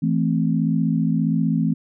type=chord; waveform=sine; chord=A minor; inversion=second; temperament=equal; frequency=164.81 / 220 / 261.6 Hz; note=E3 / A3 / C4; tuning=0 / 0 / 0 cents; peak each=-20 / -22 / -23 dBFS; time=0.02-1.74 s; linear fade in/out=10 ms; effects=none